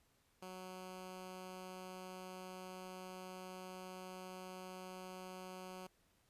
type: tone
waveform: 10% pulse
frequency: 185 Hz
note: F#3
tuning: in tune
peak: -40 dBFS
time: 0.42-5.87 s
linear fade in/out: 5 ms
effects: pink hiss -75 dBFS RMS until 6.29 s + resampled to 32000 Hz